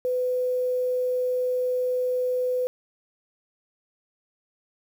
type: tone with quantisation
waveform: sine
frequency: 502 Hz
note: B4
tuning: 28 cents sharp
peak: -22 dBFS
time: 0.05-2.67 s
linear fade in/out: 0 ms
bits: 8
effects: none